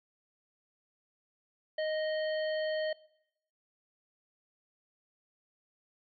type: harmonic tone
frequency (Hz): 622.3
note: D#5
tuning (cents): 0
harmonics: 1 / 3 / 5 / 7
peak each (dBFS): -30 / -40 / -44 / -47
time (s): 1.78-2.93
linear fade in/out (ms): 5
effects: noise-tail reverb RT60 0.8 s tail -22 dB re dry + MP3 96 kbps